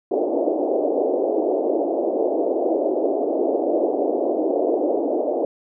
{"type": "band-pass noise", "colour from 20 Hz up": "pink", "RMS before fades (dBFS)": -21, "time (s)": [0.11, 5.45], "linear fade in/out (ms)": 2, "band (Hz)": [300, 690], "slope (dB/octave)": 48, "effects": []}